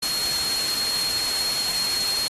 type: tone in noise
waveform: sine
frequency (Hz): 4272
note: C8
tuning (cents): +35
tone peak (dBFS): -24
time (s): 0.02-2.28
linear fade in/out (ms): 10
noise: white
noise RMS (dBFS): -28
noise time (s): 0.02-2.28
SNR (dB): +1
effects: AAC 32 kbps